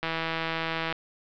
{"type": "click train", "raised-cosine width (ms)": 0.3, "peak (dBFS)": -13, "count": 147, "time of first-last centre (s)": [0.03, 0.926], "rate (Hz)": 163, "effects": ["low-pass 4000 Hz 12 dB/octave"]}